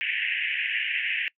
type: band-pass noise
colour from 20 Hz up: white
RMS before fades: -28 dBFS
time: 0.01-1.28 s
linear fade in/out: 0 ms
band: 1700 to 2900 Hz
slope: 96 dB/octave
effects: noise-tail reverb RT60 0.1 s tail -24 dB re dry